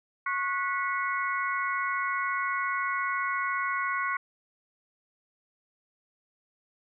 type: harmonic tone with a mistuned harmonic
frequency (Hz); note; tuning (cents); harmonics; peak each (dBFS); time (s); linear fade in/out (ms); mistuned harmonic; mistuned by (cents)
365.7; F#4; -20; 3 / 4 / 5 / 6; -30 / -32 / -34 / -36; 0.26-4.17; 5; 5; +120
effects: none